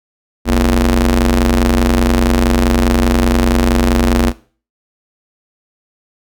sawtooth ring-modulated tone, 90.4 Hz, F#2, 40 cents flat, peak -3 dBFS, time 0.45-4.33 s, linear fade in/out 50 ms, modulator 148 Hz, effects noise-tail reverb RT60 0.4 s tail -19 dB re dry

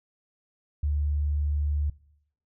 sine tone, 73.42 Hz, D2, in tune, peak -23 dBFS, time 0.83-1.9 s, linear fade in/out 5 ms, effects noise-tail reverb RT60 0.7 s tail -21 dB re dry

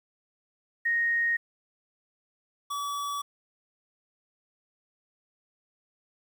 sine / square tone pair in turn, 1864.7 / 1143.3 Hz, A#6 / D6, 0 / -47 cents, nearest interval minor sixth, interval 847 cents, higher first, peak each -23 / -31 dBFS, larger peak first, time 0.85-1.37 / 2.7-3.22 s, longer neither, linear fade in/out 10 ms, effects 10-bit

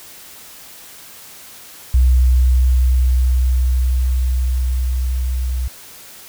sine tone with level ramp, 63.2 Hz, B1, 41 cents sharp, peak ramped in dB -7 to -17 dBFS, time 1.94-5.68 s, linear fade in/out 5 ms, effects tanh soft clip ceiling -5 dBFS + white hiss -39 dBFS RMS until 6.28 s

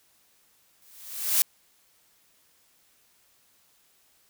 blue noise with exponential growth, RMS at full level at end -19 dBFS, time 0.82-1.42 s, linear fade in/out 1 ms, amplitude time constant 130 ms, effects white hiss -64 dBFS RMS until 4.29 s

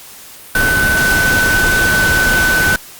sine tone in noise, 1510 Hz, F#6, 35 cents sharp, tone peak -11 dBFS, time 0.55-2.76 s, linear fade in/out 2 ms, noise pink, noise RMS -17 dBFS, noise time 0.55-2.76 s, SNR +3 dB, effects white hiss -36 dBFS RMS until 2.99 s + Opus 48 kbps

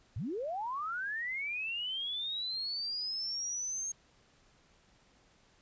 sine linear sweep, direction up, 77.78 to 6490 Hz, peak -34 dBFS, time 0.16-3.92 s, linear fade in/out 5 ms, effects pink hiss -66 dBFS RMS until 5.61 s + resampled to 16000 Hz

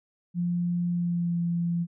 sine tone with pitch glide, 174.61 to 171.21 Hz, F3 to F3, 0 to -34 cents, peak -24 dBFS, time 0.34-1.87 s, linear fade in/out 50 ms, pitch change -34 cents, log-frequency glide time 0.89-1.4 s, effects none

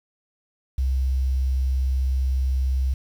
sine tone, 65.41 Hz, C2, in tune, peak -19 dBFS, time 0.78-2.94 s, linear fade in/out 5 ms, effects 8-bit

